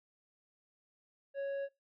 sine tone with tanh clipping, 554.4 Hz, C#5, in tune, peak -36 dBFS, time 1.34-1.69 s, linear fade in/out 50 ms, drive 7 dB, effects noise-tail reverb RT60 0.2 s tail -21 dB re dry

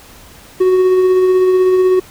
triangle tone with tremolo, 370.4 Hz, F#4, 2 cents sharp, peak -5 dBFS, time 0.6-2 s, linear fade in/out 10 ms, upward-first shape sine, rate 16 Hz, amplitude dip 25%, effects pink hiss -40 dBFS RMS until 2.1 s

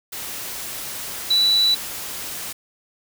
sine tone in noise, 3951 Hz, B7, in tune, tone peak -14 dBFS, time 1.3-1.75 s, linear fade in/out 10 ms, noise white, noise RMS -31 dBFS, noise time 0.12-2.53 s, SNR +14 dB, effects none

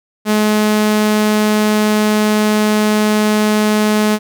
sawtooth tone, 212.6 Hz, G#3, 41 cents sharp, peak -7 dBFS, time 0.25-4.19 s, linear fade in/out 50 ms, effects none

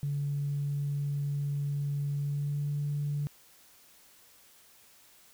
sine tone with pitch glide, 142.9 to 145.23 Hz, D3 to D3, -47 to -19 cents, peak -28 dBFS, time 0.03-3.27 s, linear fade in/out 0 ms, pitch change +28 cents, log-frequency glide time 2.21-2.71 s, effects tanh soft clip ceiling -24 dBFS + white hiss -59 dBFS RMS until 5.33 s

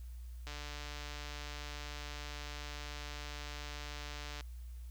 click train, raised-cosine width 0.2 ms, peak -28 dBFS, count 580, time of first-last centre 0.47-4.409 s, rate 147 Hz, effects added 60 Hz sine -44 dBFS peak until 4.9 s + white hiss -67 dBFS RMS until 4.9 s

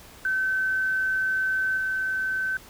sine tone with level steps, 1533 Hz, G6, 39 cents flat, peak -22 / -24 dBFS, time 0.25-2.57 s, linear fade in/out 2 ms, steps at 1.77 s, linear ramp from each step 5 ms, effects pink hiss -48 dBFS RMS until 2.69 s

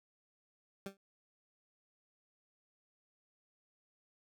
20% pulse tone with exponential decay, 196 Hz, G3, in tune, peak -33 dBFS, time 0.86-0.97 s, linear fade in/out 2 ms, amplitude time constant 23 ms, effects none

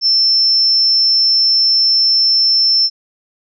sine tone, 5340 Hz, E8, 22 cents sharp, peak -9 dBFS, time 0.01-2.9 s, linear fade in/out 50 ms, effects none

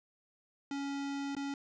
square tone with dropouts, 279.5 Hz, C#4, 14 cents sharp, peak -36 dBFS, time 0.71-1.54 s, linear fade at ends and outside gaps 2 ms, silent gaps 1.351-1.366 s, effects resampled to 16000 Hz + 11-bit

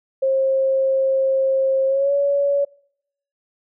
sine tone with pitch glide, 534 to 564.8 Hz, C5 to C#5, +35 to +32 cents, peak -15 dBFS, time 0.22-2.65 s, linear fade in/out 10 ms, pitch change +97 cents, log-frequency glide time 1.87-2.13 s, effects noise-tail reverb RT60 0.7 s tail -26 dB re dry

